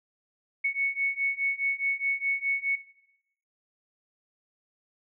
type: beating tone pair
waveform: sine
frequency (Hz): 2212 / 2216.8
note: C#7 / C#7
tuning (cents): -4 / -1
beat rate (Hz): 4.8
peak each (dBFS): -28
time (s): 0.64-2.76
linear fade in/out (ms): 10
effects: noise-tail reverb RT60 0.8 s tail -17 dB re dry